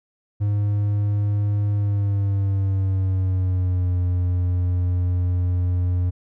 triangle tone with pitch glide, 102.8 to 89.49 Hz, G#2 to F2, -17 to +43 cents, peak -16 dBFS, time 0.4-6.11 s, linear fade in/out 20 ms, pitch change -240 cents, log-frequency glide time 1.72-3.95 s, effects none

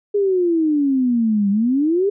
sine exponential two-way sweep, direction down then up, 415.3 to 196 to 415.3 Hz, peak -14 dBFS, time 0.14-2.1 s, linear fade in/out 10 ms, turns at 1.5 s, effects none

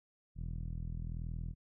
sawtooth tone with low-pass filter, 41 Hz, E1, 9 cents flat, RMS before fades -40 dBFS, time 0.35-1.55 s, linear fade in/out 50 ms, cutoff 150 Hz, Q 2, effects none

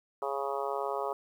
harmonic tone, 138.59 Hz, C#3, in tune, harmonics 3 / 4 / 5 / 6 / 7 / 8 / 9, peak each -36 / -37 / -38 / -39 / -39 / -40 / -41 dBFS, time 0.22-1.13 s, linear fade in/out 2 ms, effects 10-bit

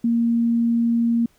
sine tone, 233.1 Hz, A#3, in tune, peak -16 dBFS, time 0.04-1.26 s, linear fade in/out 5 ms, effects pink hiss -60 dBFS RMS until 1.38 s

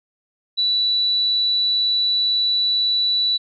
sine tone, 3951 Hz, B7, in tune, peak -16 dBFS, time 0.57-3.38 s, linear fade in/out 20 ms, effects none

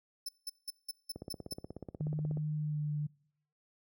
sawtooth tone bursts, 5280 Hz, E8, 2 cents sharp, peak -34 dBFS, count 7, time 0.26-1.536 s, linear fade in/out 5 ms, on 28 ms, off 180 ms
click train, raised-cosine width 2 ms, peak -29 dBFS, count 21, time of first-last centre 1.16-2.372 s, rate 16.5 Hz
sine tone with pitch glide, 152.1 to 148.88 Hz, D#3 to D3, -39 to +24 cents, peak -32 dBFS, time 2-3.07 s, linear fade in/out 10 ms, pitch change -37 cents, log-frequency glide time 2.55-2.9 s
effects noise-tail reverb RT60 0.7 s tail -25 dB re dry + high-pass 60 Hz 12 dB/octave

